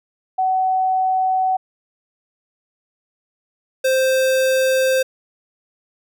sine / square tone pair in turn, 752 / 523.4 Hz, F#5 / C5, +28 / 0 cents, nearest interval tritone, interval 628 cents, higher first, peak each -15 dBFS, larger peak neither, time 0.38-1.57 / 3.84-5.03 s, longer neither, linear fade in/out 10 ms, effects none

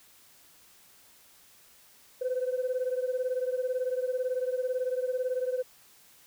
sine beating tone pair, 502 / 520 Hz, B4 / C5, +28 / -11 cents, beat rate 18 Hz, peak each -28 / -31 dBFS, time 2.21-5.63 s, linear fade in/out 10 ms, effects tanh soft clip ceiling -23 dBFS + white hiss -58 dBFS RMS until 6.26 s

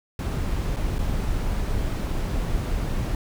brown noise with dropouts, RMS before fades -25 dBFS, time 0.19-3.15 s, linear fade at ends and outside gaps 2 ms, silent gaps 0.763-0.767 / 0.985-0.989 s, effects none

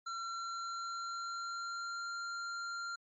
square tone with pitch glide, 1360 to 1386.2 Hz, F6 to F6, -46 to -13 cents, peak -39 dBFS, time 0.06-2.96 s, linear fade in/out 10 ms, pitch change +33 cents, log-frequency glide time 0.19-2.11 s, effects MP3 32 kbps

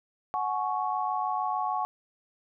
sine chord, F# suspended second, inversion none, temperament equal with one note detuned, 740 / 846.6 / 1108.7 Hz, F#5 / G#5 / C#6, 0 / +33 / 0 cents, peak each -31 dBFS, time 0.34-1.85 s, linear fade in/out 0 ms, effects none

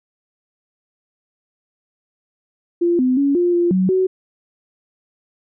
sine tone with pitch steps, 345 / 254.8 / 280.4 / 351.5 / 347 / 186.6 / 374.2 Hz, F4 / C4 / C#4 / F4 / F4 / F#3 / F#4, -21 / -46 / +20 / +11 / -11 / +15 / +20 cents, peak -13 dBFS, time 2.81-4.07 s, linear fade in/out 10 ms, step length 180 ms, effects none

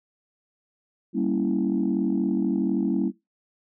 sine chord, G diminished seventh, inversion none, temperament equal, 196 / 233.1 / 277.2 / 329.6 Hz, G3 / Bb3 / Db4 / Fb4, 0 / 0 / 0 / 0 cents, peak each -26 dBFS, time 1.13-3.12 s, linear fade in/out 50 ms, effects noise-tail reverb RT60 0.2 s tail -19 dB re dry + tanh soft clip ceiling -14 dBFS

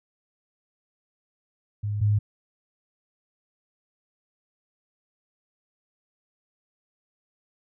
sine tone pair in turn, 103.83 / 104.33 Hz, G#2 / G#2, 0 / +8 cents, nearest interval unison, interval 8 cents, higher second, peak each -25 / -18 dBFS, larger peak second, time 1.83-2.01 / 2.01-2.19 s, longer neither, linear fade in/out 10 ms, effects none

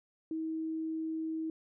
sine tone, 319.9 Hz, D#4, 48 cents sharp, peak -33 dBFS, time 0.31-1.5 s, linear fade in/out 2 ms, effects none

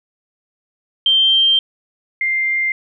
sine tone pair in turn, 3151 / 2099 Hz, G7 / C7, +8 / +5 cents, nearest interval perfect fifth, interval 703 cents, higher first, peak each -10 / -15 dBFS, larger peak first, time 1.06-1.59 / 2.21-2.72 s, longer first, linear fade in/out 2 ms, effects none

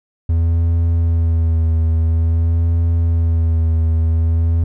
triangle tone with vibrato, 82.41 Hz, E2, in tune, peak -10 dBFS, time 0.29-4.64 s, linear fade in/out 5 ms, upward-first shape sine, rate 0.49 Hz, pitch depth 29 cents each way, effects none

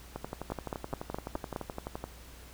two click trains, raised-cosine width 1 ms, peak -22 / -19 dBFS, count 23 / 6, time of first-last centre 0.16-2.04 / 0.52-1.562 s, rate 11.7 / 4.8 Hz, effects added 60 Hz sine -51 dBFS peak until 2.53 s + pink hiss -53 dBFS RMS until 2.53 s

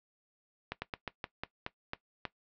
slowing click train, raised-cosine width 0.3 ms, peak -19 dBFS, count 9, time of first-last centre 0.72-2.253 s, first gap 100 ms, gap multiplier 1.18, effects noise-tail reverb RT60 0.1 s tail -17 dB re dry + low-pass 4000 Hz 12 dB/octave

